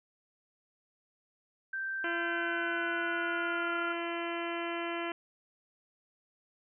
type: tone with pitch glide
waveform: sine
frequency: 1564 to 1393.4 Hz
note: G6 to F6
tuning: -4 to -4 cents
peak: -33 dBFS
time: 1.73-3.93 s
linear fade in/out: 5 ms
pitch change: -200 cents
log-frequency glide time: 2.18-3.72 s
type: harmonic tone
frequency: 340 Hz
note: F4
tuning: 46 cents flat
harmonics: 1 / 2 / 3 / 4 / 5 / 6 / 7 / 8 / 9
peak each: -37 / -40 / -42 / -43 / -44 / -45 / -45 / -46 / -47 dBFS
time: 2.04-5.12 s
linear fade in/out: 2 ms
effects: none